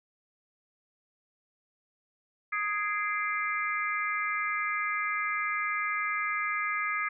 harmonic tone with a mistuned harmonic, 415.3 Hz, G#4, in tune, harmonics 3 / 4 / 5 / 6, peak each -32 / -35 / -32 / -38 dBFS, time 2.52-7.09 s, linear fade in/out 10 ms, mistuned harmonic 6, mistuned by -92 cents, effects none

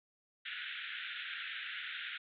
pink band-pass noise, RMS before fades -43 dBFS, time 0.45-2.18 s, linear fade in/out 10 ms, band 1400 to 3700 Hz, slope 96 dB/octave, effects none

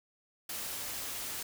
white noise, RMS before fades -39 dBFS, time 0.49-1.43 s, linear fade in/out 5 ms, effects none

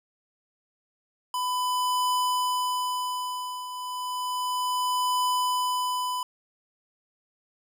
square tone with tremolo, 1000 Hz, B5, 21 cents sharp, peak -23 dBFS, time 1.34-6.23 s, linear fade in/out 2 ms, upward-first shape triangle, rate 0.32 Hz, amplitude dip 75%, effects none

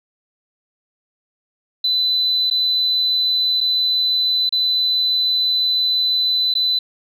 sine tone with dropouts, 4007 Hz, B7, 24 cents sharp, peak -14 dBFS, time 1.84-6.79 s, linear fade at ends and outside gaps 5 ms, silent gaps 2.501-2.51 / 3.606-3.61 / 4.493-4.524 / 6.54-6.551 s, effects tanh soft clip ceiling -10 dBFS

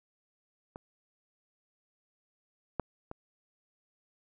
clicks, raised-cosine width 1 ms, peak -28 / -16 / -26 dBFS, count 3, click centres 0.759 / 2.797 / 3.114 s, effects none

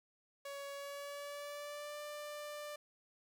sawtooth tone with pitch glide, 561 to 592.3 Hz, C#5 to D5, +21 to +15 cents, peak -40 dBFS, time 0.45-2.76 s, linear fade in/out 5 ms, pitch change +94 cents, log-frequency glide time 0.71-2 s, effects none

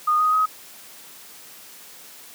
sine tone with pitch steps, 1228 / 1248 / 1265 Hz, D#6 / D#6 / D#6, -23 / +5 / +28 cents, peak -16 dBFS, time 0.07-0.46 s, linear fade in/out 10 ms, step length 130 ms, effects white hiss -44 dBFS RMS until 2.34 s + high-pass 150 Hz 12 dB/octave

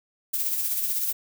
violet noise with tremolo, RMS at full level -25 dBFS, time 0.33-1.13 s, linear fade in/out 10 ms, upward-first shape sine, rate 16 Hz, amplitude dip 40%, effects none

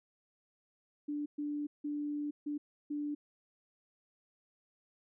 sine tone bursts at uneven times, 293.7 Hz, D4, in tune, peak -34 dBFS, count 5, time 1.08-1.26 / 1.38-1.67 / 1.84-2.31 / 2.46-2.58 / 2.9-3.15 s, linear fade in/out 10 ms, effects none

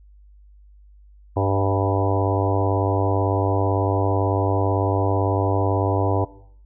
harmonic tone with a mistuned harmonic, 98 Hz, G2, in tune, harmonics 1 / 3 / 4 / 5 / 6 / 7 / 8 / 9 / 10, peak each -21 / -26 / -27 / -28 / -29 / -29 / -30 / -31 / -31 dBFS, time 1.36-6.25 s, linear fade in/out 10 ms, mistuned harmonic 7, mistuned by -17 cents, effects noise-tail reverb RT60 0.6 s tail -17 dB re dry + added 50 Hz sine -46 dBFS peak until 6.65 s

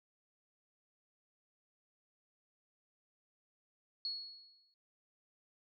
sine tone with exponential decay, 4347 Hz, C#8, 35 cents flat, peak -34 dBFS, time 4.05-4.74 s, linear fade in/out 1 ms, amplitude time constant 150 ms, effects MP3 96 kbps

